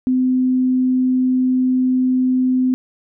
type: tone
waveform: sine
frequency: 255.7 Hz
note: C4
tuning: 40 cents flat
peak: -13 dBFS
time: 0.07-2.74 s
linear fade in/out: 0 ms
effects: none